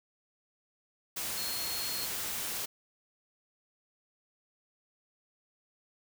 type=tone in noise; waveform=sine; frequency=4288 Hz; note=C8; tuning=42 cents sharp; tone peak=-38 dBFS; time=1.37-2.06 s; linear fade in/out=10 ms; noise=white; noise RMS=-36 dBFS; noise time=1.16-2.66 s; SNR=-5 dB; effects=none